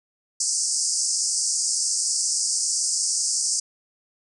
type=band-pass noise; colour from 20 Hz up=white; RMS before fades=-24 dBFS; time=0.4-3.6 s; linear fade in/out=5 ms; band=4800 to 9100 Hz; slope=96 dB/octave; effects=none